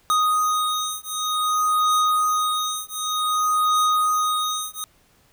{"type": "beating tone pair", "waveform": "square", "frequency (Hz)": [1244.5, 1245.04], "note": ["D#6", "D#6"], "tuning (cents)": [0, 1], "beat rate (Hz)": 0.54, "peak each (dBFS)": -23, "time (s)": [0.1, 4.84], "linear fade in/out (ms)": 0, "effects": ["pink hiss -59 dBFS RMS until 5.32 s"]}